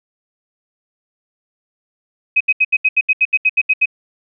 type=tone bursts; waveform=sine; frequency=2528 Hz; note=D#7; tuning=27 cents sharp; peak=-9 dBFS; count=13; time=2.36-3.858 s; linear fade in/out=10 ms; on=46 ms; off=75 ms; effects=none